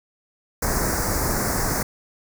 pink band-stop noise, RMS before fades -23 dBFS, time 0.62-1.83 s, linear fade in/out 5 ms, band 2000 to 4900 Hz, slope 48 dB/octave, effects none

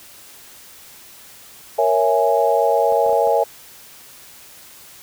sine chord, A# half-diminished seventh, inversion none, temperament equal, 466.2 / 554.4 / 659.3 / 830.6 Hz, A#4 / C#5 / E5 / G#5, 0 / 0 / 0 / 0 cents, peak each -19 dBFS, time 1.78-3.44 s, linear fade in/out 10 ms
clicks, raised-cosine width 1 ms, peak -23 dBFS, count 5, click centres 2.923 / 3.064 / 3.094 / 3.13 / 3.273 s
effects white hiss -43 dBFS RMS until 5.02 s

